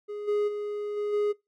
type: tone with level steps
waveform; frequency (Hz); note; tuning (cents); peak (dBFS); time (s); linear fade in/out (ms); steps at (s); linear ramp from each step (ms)
triangle; 415.3; G#4; 0; -31 / -21 / -28 / -25 / -21; 0.08-1.33; 20; 0.27 / 0.47 / 0.96 / 1.12; 20
effects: noise-tail reverb RT60 0.2 s tail -22 dB re dry